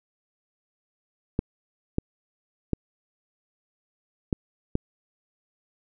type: clicks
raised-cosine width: 3 ms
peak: -10 dBFS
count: 5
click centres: 1.391 / 1.984 / 2.733 / 4.328 / 4.754 s
effects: none